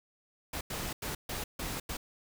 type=noise bursts at uneven times; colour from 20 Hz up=pink; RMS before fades=-37 dBFS; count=6; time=0.53-0.61 / 0.7-0.93 / 1.02-1.15 / 1.29-1.44 / 1.59-1.8 / 1.89-1.97 s; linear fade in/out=5 ms; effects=none